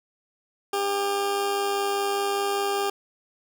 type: tone with amplitude modulation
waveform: 20% pulse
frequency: 400.1 Hz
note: G4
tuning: 35 cents sharp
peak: -17 dBFS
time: 0.73-2.9 s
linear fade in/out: 5 ms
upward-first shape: sine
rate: 105 Hz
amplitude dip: 35%
effects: none